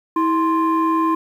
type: tone pair together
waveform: sine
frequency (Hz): 323.8 / 1046.5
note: E4 / C6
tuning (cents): -31 / 0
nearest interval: octave + minor sixth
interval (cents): 2031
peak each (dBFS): -16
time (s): 0.16-1.15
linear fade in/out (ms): 5
effects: tanh soft clip ceiling -11 dBFS + 8-bit